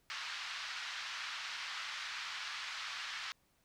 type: band-pass noise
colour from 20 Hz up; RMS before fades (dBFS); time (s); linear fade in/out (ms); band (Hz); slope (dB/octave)
pink; -43; 0.1-3.32; 0; 1200 to 5100; 24
effects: pink hiss -74 dBFS RMS until 3.64 s